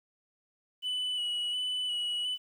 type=tone with vibrato; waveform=sine; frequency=2960 Hz; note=F#7; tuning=in tune; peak=-27 dBFS; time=0.82-2.38 s; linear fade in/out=50 ms; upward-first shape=square; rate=1.4 Hz; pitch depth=19 cents each way; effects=tanh soft clip ceiling -29 dBFS + 10-bit